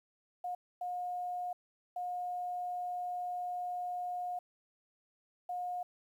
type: tone bursts at uneven times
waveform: sine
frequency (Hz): 717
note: F5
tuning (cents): +45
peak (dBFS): -35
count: 4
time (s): 0.44-0.55 / 0.81-1.53 / 1.96-4.39 / 5.49-5.83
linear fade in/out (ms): 5
effects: 11-bit